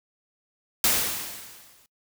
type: noise with exponential decay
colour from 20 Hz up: white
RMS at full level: -19 dBFS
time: 0.84-1.86 s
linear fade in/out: 1 ms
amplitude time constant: 220 ms
effects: noise-tail reverb RT60 0.1 s tail -22 dB re dry